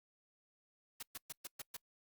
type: noise bursts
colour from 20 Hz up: white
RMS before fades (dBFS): -45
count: 6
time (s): 1-1.768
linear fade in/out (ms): 5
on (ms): 28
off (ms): 120
effects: noise-tail reverb RT60 0.1 s tail -26 dB re dry + Opus 48 kbps